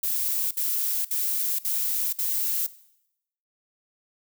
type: noise bursts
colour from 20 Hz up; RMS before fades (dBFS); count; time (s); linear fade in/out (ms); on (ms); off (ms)
violet; -26; 5; 0.03-2.666; 5; 480; 59
effects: noise-tail reverb RT60 0.8 s tail -18 dB re dry